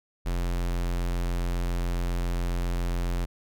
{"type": "tone", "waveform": "square", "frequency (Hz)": 43.65, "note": "F1", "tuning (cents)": 0, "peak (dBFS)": -26, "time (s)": [0.25, 3.26], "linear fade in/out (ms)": 20, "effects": []}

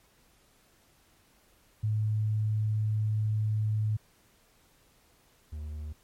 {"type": "tone pair in turn", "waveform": ["sine", "triangle"], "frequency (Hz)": [107.5, 75.77], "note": ["A2", "D#2"], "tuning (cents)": [-40, -45], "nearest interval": "tritone", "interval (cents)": 605, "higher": "first", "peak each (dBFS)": [-25, -33], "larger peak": "first", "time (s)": [[1.83, 3.97], [5.52, 5.93]], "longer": "first", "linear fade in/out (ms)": 10, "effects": ["pink hiss -64 dBFS RMS until 6.03 s", "MP3 64 kbps"]}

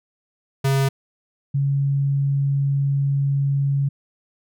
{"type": "tone pair in turn", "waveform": ["square", "sine"], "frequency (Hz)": [136.1, 139.36], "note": ["C#3", "C#3"], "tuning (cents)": [-31, 10], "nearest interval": "unison", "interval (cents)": 41, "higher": "second", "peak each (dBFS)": -17, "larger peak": "neither", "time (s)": [[0.64, 0.89], [1.54, 3.89]], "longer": "second", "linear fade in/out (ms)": 10, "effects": []}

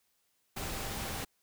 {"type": "tone in noise", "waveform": "sine", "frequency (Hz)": 784, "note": "G5", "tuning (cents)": 0, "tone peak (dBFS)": -49, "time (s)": [0.56, 1.25], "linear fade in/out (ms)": 10, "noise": "pink", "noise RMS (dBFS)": -38, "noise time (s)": [0.56, 1.25], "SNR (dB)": -14, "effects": ["white hiss -75 dBFS RMS until 1.42 s"]}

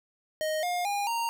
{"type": "tone with pitch steps", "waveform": "square", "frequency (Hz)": [622.3, 710.7, 811.7, 927], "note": ["D#5", "F5", "G#5", "A#5"], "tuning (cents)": [0, 30, -40, -10], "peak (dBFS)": -28, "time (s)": [0.41, 1.29], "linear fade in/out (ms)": 0, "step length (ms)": 220, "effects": []}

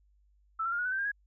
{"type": "tone with pitch steps", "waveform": "sine", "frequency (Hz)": [1318.5, 1362.6, 1408.2, 1455.4, 1504.1, 1554.4, 1606.5, 1660.2], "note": ["E6", "F6", "F6", "F#6", "F#6", "G6", "G6", "G#6"], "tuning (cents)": [0, -43, 14, -29, 28, -15, 42, -1], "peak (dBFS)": -29, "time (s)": [0.59, 1.118], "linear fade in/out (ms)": 10, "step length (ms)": 66, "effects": ["added 50 Hz sine -63 dBFS peak until 1.26 s"]}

